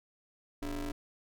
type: ring-modulated tone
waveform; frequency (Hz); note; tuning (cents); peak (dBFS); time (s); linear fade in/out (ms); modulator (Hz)
40% pulse; 132.3; C3; +20; -31; 0.62-0.92; 5; 158
effects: none